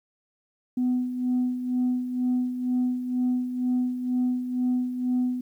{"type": "tone with tremolo", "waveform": "sine", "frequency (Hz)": 250, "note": "B3", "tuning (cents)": 21, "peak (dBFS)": -19, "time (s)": [0.77, 5.41], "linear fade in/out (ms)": 5, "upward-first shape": "sine", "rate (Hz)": 2.1, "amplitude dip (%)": 65, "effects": ["tanh soft clip ceiling -18 dBFS", "10-bit"]}